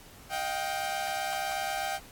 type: tone cluster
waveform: sawtooth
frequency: 628 / 715 / 783 Hz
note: D#5 / F5 / G5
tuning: +16 / +41 / -2 cents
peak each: -35 / -33 / -28 dBFS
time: 0.29-2 s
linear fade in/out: 50 ms
effects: pink hiss -52 dBFS RMS until 2.11 s + AAC 64 kbps